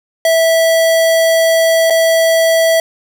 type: tone with dropouts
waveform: square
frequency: 655 Hz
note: E5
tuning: 11 cents flat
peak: -9 dBFS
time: 0.25-2.8 s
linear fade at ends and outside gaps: 2 ms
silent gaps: 1.9-1.905 s
effects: none